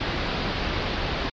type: low-pass noise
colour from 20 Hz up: pink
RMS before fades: -27 dBFS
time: 0-1.3 s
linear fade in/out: 10 ms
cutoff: 4700 Hz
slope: 48 dB/octave
effects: MP3 48 kbps